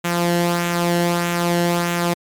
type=tone with flanger; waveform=sawtooth; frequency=172.9 Hz; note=F3; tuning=17 cents flat; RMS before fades=-19 dBFS; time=0.04-2.14 s; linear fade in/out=10 ms; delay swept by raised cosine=0.2 to 0.85 ms; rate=1.6 Hz; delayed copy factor=-0.5; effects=MP3 96 kbps